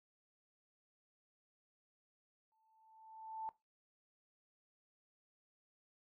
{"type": "tone with exponential growth", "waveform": "sine", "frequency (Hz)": 883, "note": "A5", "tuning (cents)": 6, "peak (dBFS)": -39, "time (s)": [2.52, 3.49], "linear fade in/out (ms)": 0, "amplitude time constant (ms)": 210, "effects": ["noise-tail reverb RT60 0.2 s tail -17 dB re dry"]}